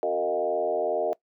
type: tone with frequency modulation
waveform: sine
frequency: 536 Hz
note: C5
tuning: 42 cents sharp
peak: -22 dBFS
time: 0.03-1.13 s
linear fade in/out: 0 ms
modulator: 82.1 Hz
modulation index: 2.1
effects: noise-tail reverb RT60 0.1 s tail -20 dB re dry + high-pass 300 Hz 12 dB/octave